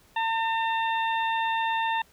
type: harmonic tone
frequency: 904 Hz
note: A5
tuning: 47 cents sharp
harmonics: 1 / 2 / 3 / 4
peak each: -25 / -31 / -35 / -37 dBFS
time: 0.16-2.02 s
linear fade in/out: 5 ms
effects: pink hiss -59 dBFS RMS until 2.12 s